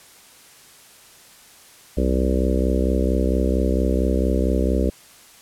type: harmonic tone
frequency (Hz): 64.4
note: C2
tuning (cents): -27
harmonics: 1 / 3 / 4 / 5 / 6 / 7 / 8 / 9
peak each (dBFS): -20 / -25 / -26 / -27 / -28 / -28 / -29 / -30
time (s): 1.97-4.9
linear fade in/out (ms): 5
effects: white hiss -48 dBFS RMS until 5.41 s + low-pass 12000 Hz 12 dB/octave